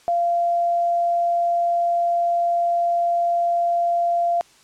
sine tone, 690 Hz, F5, 21 cents flat, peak -17 dBFS, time 0.08-4.41 s, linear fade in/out 0 ms, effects white hiss -53 dBFS RMS until 4.63 s + low-pass 8000 Hz 12 dB/octave

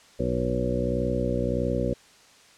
harmonic tone with a mistuned harmonic, 61.6 Hz, B1, 4 cents flat, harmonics 1 / 2 / 3 / 4 / 5 / 6 / 8 / 9, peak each -32 / -31 / -32 / -31 / -35 / -33 / -30 / -31 dBFS, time 0.19-1.94 s, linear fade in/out 10 ms, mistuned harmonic 1, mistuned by -19 cents, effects white hiss -54 dBFS RMS until 2.57 s + low-pass 7000 Hz 12 dB/octave

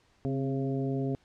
harmonic tone with a mistuned harmonic, 136.1 Hz, C#3, 31 cents flat, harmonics 1 / 2 / 3 / 4 / 5, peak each -31 / -32 / -35 / -43 / -42 dBFS, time 0.25-1.15 s, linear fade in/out 0 ms, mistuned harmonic 2, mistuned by -38 cents, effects pink hiss -66 dBFS RMS until 1.24 s + low-pass 6000 Hz 12 dB/octave

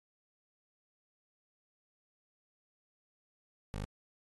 15% pulse tone, 50.8 Hz, G#1, 38 cents flat, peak -31 dBFS, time 3.74-3.85 s, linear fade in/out 0 ms, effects AAC 32 kbps

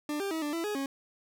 40% pulse tone with pitch steps, 297.2 / 396.3 / 320.9 / 294.6 / 333 / 418 / 274 Hz, D4 / G4 / E4 / D4 / E4 / G#4 / C#4, +21 / +19 / -46 / +6 / +18 / +11 / -20 cents, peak -30 dBFS, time 0.09-0.86 s, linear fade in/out 2 ms, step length 110 ms, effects none

